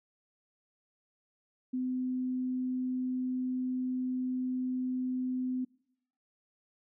sine tone, 254.7 Hz, C4, 46 cents flat, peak -30 dBFS, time 1.73-5.65 s, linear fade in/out 10 ms, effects noise-tail reverb RT60 0.8 s tail -25 dB re dry

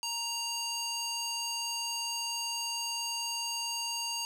square tone with band-pass filter, 932.3 Hz, A#5, in tune, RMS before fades -35 dBFS, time 0.03-4.25 s, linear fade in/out 0 ms, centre 5500 Hz, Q 1.4, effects 9-bit

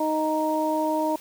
harmonic tone, 311.1 Hz, D#4, in tune, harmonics 1 / 2 / 3, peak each -26 / -26 / -26 dBFS, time 0-1.16 s, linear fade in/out 5 ms, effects white hiss -46 dBFS RMS until 1.2 s

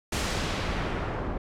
pink noise with low-pass filter sweep, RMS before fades -30 dBFS, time 0.12-1.38 s, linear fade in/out 5 ms, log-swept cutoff 9600 to 900 Hz, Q 0.72, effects none

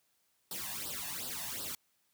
white noise with flanger, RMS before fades -40 dBFS, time 0.51-1.75 s, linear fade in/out 2 ms, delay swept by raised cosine 0.22 to 1.14 ms, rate 2.7 Hz, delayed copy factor +0.85, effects white hiss -75 dBFS RMS until 2.13 s + high-pass 60 Hz 12 dB/octave

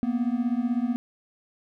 triangle beating tone pair, 233.1 / 249.1 Hz, A#3 / B3, 0 / +15 cents, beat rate 16 Hz, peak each -24 / -24 dBFS, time 0.03-0.96 s, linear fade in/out 0 ms, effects none

